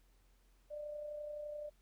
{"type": "tone with amplitude modulation", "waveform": "sine", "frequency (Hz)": 595, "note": "D5", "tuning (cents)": 22, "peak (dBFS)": -40, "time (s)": [0.7, 1.7], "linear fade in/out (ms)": 20, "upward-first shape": "sine", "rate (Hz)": 31.7, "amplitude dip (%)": 40, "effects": ["added 44 Hz sine -66 dBFS peak until 1.81 s", "pink hiss -75 dBFS RMS until 1.81 s"]}